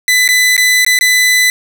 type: tone with dropouts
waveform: sawtooth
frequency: 2000 Hz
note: B6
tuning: 21 cents sharp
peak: -4 dBFS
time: 0.08-1.5 s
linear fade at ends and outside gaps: 1 ms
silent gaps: 0.278-0.288 / 0.566-0.578 / 0.848-0.864 / 0.989-1.01 s
effects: none